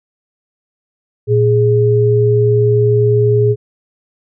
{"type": "tone pair together", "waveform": "sine", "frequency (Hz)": [116.11, 415.7], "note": ["A#2", "G#4"], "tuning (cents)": [-6, 2], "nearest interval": "octave + minor seventh", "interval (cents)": 2208, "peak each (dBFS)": -11, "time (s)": [1.27, 3.56], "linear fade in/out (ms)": 50, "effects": []}